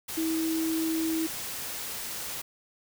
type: tone in noise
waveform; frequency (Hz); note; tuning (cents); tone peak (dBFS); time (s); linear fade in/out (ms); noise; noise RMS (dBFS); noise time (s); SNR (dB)
sine; 322.7; E4; -37; -26; 0.17-1.27; 10; white; -36; 0.08-2.42; +7
effects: none